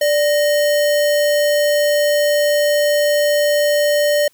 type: tone with sample-and-hold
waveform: sine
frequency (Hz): 587.3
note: D5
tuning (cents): 0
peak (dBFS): -12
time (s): 0.01-4.28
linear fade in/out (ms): 5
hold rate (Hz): 2450
effects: white hiss -57 dBFS RMS until 4.33 s

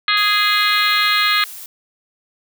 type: harmonic tone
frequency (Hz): 415.3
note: G#4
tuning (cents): 0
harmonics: 3 / 4 / 5 / 6 / 7 / 8 / 9 / 10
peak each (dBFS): -19 / -21 / -20 / -24 / -28 / -23 / -23 / -21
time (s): 0.08-1.44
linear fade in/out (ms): 2
type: noise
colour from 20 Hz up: blue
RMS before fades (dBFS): -34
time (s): 0.17-1.66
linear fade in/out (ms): 2
effects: none

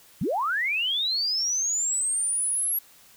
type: linear sweep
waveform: sine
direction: up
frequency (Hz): 119.2 to 11520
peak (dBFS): -23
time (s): 0.21-2.79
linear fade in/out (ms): 5
effects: white hiss -54 dBFS RMS until 3.16 s

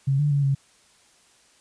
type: tone with pitch steps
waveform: sine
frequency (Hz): 136.6 / 147 / 141.9 / 137.6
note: C#3 / D3 / C#3 / C#3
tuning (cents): -25 / +2 / +41 / -12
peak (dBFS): -18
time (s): 0.07-0.55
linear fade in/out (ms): 10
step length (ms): 120
effects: white hiss -58 dBFS RMS until 1.6 s + resampled to 22050 Hz

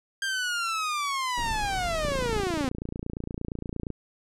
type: linear sweep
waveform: sawtooth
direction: down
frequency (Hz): 1600 to 246.9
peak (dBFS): -23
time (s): 0.22-2.69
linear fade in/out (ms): 2
type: noise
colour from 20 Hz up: brown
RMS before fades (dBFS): -35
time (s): 1.37-2.42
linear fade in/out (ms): 5
type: click train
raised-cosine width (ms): 3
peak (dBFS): -20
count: 54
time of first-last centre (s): 2.05-3.903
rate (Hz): 28.6
effects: low-pass 9000 Hz 12 dB/octave

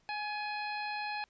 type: harmonic tone with a mistuned harmonic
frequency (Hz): 835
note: G#5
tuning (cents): +9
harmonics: 1 / 2 / 3 / 4 / 5 / 6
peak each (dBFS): -37 / -42 / -41 / -54 / -45 / -56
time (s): 0.09-1.24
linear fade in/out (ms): 0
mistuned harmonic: 2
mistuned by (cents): +28
effects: pink hiss -71 dBFS RMS until 1.29 s + resampled to 16000 Hz

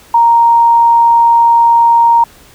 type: tone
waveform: sine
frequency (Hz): 932.3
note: A#5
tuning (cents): 0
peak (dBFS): -4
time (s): 0.14-2.24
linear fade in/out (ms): 5
effects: pink hiss -41 dBFS RMS until 2.54 s

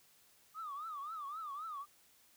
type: tone with vibrato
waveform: sine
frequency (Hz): 1211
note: D#6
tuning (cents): -47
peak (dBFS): -40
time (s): 0.54-1.86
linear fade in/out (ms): 50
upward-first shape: triangle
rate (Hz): 3.8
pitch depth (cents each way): 190
effects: tanh soft clip ceiling -37 dBFS + white hiss -67 dBFS RMS until 2.36 s

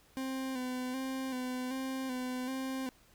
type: tone with vibrato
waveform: 40% pulse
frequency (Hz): 258.3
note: C4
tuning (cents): -22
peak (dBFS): -34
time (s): 0.17-2.89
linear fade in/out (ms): 0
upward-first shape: square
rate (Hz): 1.3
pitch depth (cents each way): 36
effects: pink hiss -64 dBFS RMS until 3.14 s

